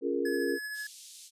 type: chord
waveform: sine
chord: Bb minor seventh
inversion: first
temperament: equal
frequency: 277.2 / 349.2 / 415.3 / 466.2 Hz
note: Db4 / F4 / Ab4 / Bb4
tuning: 0 / 0 / 0 / 0 cents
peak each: -33 dBFS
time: 0.01-0.59 s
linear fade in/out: 50 ms
type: tone with tremolo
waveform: square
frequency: 1700 Hz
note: G#6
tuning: 40 cents sharp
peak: -35 dBFS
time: 0.25-0.87 s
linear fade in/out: 5 ms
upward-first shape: triangle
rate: 13 Hz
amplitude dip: 35%
type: band-pass noise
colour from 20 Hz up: white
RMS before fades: -50 dBFS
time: 0.73-1.31 s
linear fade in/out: 50 ms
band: 3400 to 9600 Hz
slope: 24 dB/octave
effects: resampled to 32000 Hz